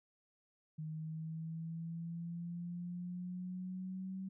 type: exponential sweep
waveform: sine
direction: up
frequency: 155.56 to 190.9 Hz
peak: -40 dBFS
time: 0.78-4.29 s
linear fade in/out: 10 ms
effects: none